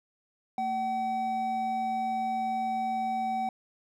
triangle tone pair together, 225.9 / 760 Hz, A3 / F#5, +46 / +46 cents, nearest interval octave + major sixth, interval 2100 cents, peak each -35 / -26 dBFS, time 0.58-3.49 s, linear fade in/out 2 ms, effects none

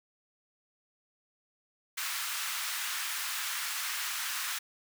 pink high-pass noise, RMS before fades -35 dBFS, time 1.97-4.59 s, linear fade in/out 10 ms, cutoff 1200 Hz, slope 24 dB/octave, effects none

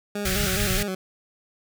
20% pulse tone with vibrato, 196 Hz, G3, in tune, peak -22 dBFS, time 0.15-0.95 s, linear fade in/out 5 ms, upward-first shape square, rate 4.8 Hz, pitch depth 77 cents each way
pink band-stop noise, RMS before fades -25 dBFS, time 0.25-0.83 s, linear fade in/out 5 ms, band 190 to 1300 Hz, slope 96 dB/octave
effects none

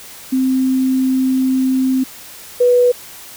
sine tone pair in turn, 260.9 / 490.8 Hz, C4 / B4, -5 / -11 cents, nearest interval major seventh, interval 1094 cents, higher second, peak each -12 / -8 dBFS, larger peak second, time 0.32-2.04 / 2.6-2.92 s, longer first, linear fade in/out 10 ms, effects white hiss -36 dBFS RMS until 3.36 s

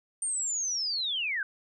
sine linear sweep, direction down, 8900 to 1497 Hz, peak -28 dBFS, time 0.22-1.43 s, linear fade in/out 2 ms, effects none

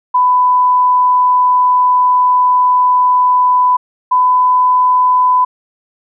sine tone pair in turn, 998 / 1002.7 Hz, B5 / B5, +18 / +26 cents, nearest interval unison, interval 8 cents, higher second, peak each -7 dBFS, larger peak neither, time 0.14-3.77 / 4.11-5.45 s, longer first, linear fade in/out 10 ms, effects none

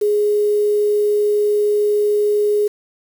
sine tone with quantisation, 416.5 Hz, G#4, 5 cents sharp, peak -13 dBFS, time 0.01-2.68 s, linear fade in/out 10 ms, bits 6, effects none

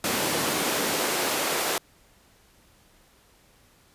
pink noise with high-pass filter sweep, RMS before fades -26 dBFS, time 0.04-1.78 s, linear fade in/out 2 ms, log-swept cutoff 210 to 430 Hz, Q 0.97, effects pink hiss -59 dBFS RMS until 3.94 s + resampled to 32000 Hz

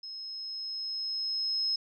sine tone with level ramp, 5160 Hz, E8, 38 cents flat, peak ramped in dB -39 to -26 dBFS, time 0.03-1.76 s, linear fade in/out 5 ms, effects none

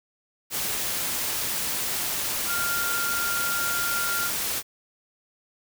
sine tone in noise, 1396.9 Hz, F6, in tune, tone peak -27 dBFS, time 2.46-4.31 s, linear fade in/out 50 ms, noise white, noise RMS -28 dBFS, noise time 0.5-4.63 s, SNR -2 dB, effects none

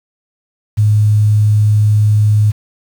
sine tone with quantisation, 105.7 Hz, G#2, 31 cents sharp, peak -7 dBFS, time 0.77-2.52 s, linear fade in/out 20 ms, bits 6, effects none

